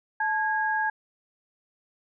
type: tone pair together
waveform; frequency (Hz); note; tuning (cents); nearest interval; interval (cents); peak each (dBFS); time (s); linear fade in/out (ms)
sine; 869 / 1641.8; A5 / G#6; -22 / -20; major seventh; 1102; -26 / -26; 0.2-0.9; 5
effects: none